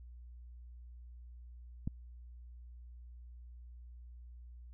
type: click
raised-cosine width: 5 ms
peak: -23 dBFS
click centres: 1.875 s
effects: added 60 Hz sine -49 dBFS peak until 4.73 s